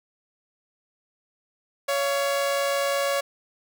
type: tone pair together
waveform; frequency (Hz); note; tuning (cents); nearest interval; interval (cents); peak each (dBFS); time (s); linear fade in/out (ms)
sawtooth; 560 / 688.6; C#5 / F5; +18 / -25; major third; 357; -19 / -28; 1.88-3.21; 10
effects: none